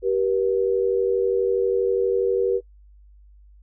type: tone pair together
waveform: sine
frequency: 387.4 / 479.7 Hz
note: G4 / A#4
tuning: -20 / +50 cents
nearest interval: major third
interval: 370 cents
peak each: -21 dBFS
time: 0.02-2.61 s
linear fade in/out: 50 ms
effects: noise-tail reverb RT60 0.1 s tail -22 dB re dry + added 50 Hz sine -47 dBFS peak until 3.62 s